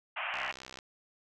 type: band-pass noise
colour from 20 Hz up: white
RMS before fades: -36 dBFS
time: 0.16-0.52 s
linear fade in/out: 10 ms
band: 600 to 3000 Hz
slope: 96 dB/octave
type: click train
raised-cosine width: 0.2 ms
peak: -27 dBFS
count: 30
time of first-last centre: 0.34-0.788 s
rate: 64.7 Hz
effects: none